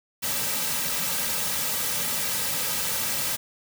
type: noise with comb filter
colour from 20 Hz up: white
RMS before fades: -27 dBFS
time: 0.22-3.37 s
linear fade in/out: 20 ms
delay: 2.8 ms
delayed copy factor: -0.65
effects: none